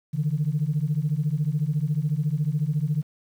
sine beating tone pair, 143.5 / 157.5 Hz, D3 / D#3, -40 / +21 cents, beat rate 14 Hz, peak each -24 dBFS, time 0.13-3.03 s, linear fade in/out 20 ms, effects tanh soft clip ceiling -15 dBFS + 9-bit

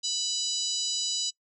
harmonic tone, 987.8 Hz, B5, in tune, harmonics 3 / 4 / 5 / 6 / 7 / 8, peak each -37 / -32 / -32 / -37 / -33 / -39 dBFS, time 0.03-1.31 s, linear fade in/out 20 ms, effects noise-tail reverb RT60 0.1 s tail -24 dB re dry

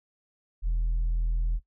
sine tone, 41.2 Hz, E1, in tune, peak -21 dBFS, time 0.62-1.6 s, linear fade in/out 50 ms, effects noise-tail reverb RT60 0.1 s tail -17 dB re dry + tanh soft clip ceiling -22 dBFS

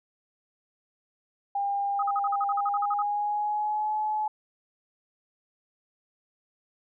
sine tone with pitch glide, 802 to 854.6 Hz, G5 to G#5, +39 to +49 cents, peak -25 dBFS, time 1.55-4.28 s, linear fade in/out 5 ms, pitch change +110 cents, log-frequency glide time 2.48-3.94 s
sine tone bursts, 1258 Hz, D#6, 19 cents sharp, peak -26 dBFS, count 13, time 1.99-3.023 s, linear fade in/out 5 ms, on 37 ms, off 46 ms
effects none

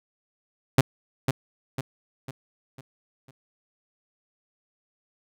sawtooth tone with echo, 132.9 Hz, C3, 27 cents sharp, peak -9 dBFS, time 0.78-0.81 s, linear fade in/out 5 ms, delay 500 ms, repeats 5, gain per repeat -7 dB, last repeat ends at 3.31 s, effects none

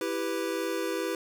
square chord, E minor, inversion none, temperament equal, 329.6 / 392 / 493.9 Hz, E4 / G4 / B4, 0 / 0 / 0 cents, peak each -34 dBFS, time 0.01-1.15 s, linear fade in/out 2 ms, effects none

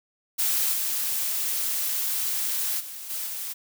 blue noise with level steps, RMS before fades -24 / -27 / -38 / -31 / -33 dBFS, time 0.38-3.54 s, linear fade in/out 20 ms, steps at 0.72 / 2.79 / 3.09 / 3.25 s, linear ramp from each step 20 ms, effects none

